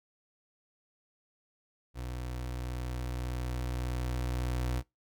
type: tone with level ramp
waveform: 30% pulse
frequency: 61.74 Hz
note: B1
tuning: in tune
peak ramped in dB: -34 to -27 dBFS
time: 1.94-4.83 s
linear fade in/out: 50 ms
effects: noise-tail reverb RT60 0.2 s tail -24 dB re dry